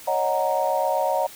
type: chord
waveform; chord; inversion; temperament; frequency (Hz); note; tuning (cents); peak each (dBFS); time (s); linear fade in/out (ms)
sine; D# minor seventh; third; equal; 554.4 / 622.3 / 740 / 932.3; C#5 / D#5 / F#5 / A#5; 0 / 0 / 0 / 0; -25; 0.07-1.27; 10
effects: tanh soft clip ceiling -9 dBFS + white hiss -43 dBFS RMS until 1.35 s